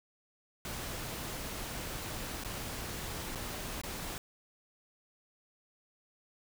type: noise with dropouts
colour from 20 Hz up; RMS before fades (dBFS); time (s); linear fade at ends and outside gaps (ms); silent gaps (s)
pink; -40; 0.65-4.18; 1; 2.438-2.447 / 3.351-3.356 / 3.815-3.835
effects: none